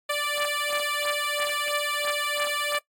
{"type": "beating tone pair", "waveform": "10% pulse", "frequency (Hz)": [585, 588], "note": ["D5", "D5"], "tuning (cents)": [-7, 2], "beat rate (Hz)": 3, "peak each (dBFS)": -20, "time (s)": [0.09, 2.79], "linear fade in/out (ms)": 10, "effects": ["noise-tail reverb RT60 0.1 s tail -20 dB re dry", "AAC 64 kbps"]}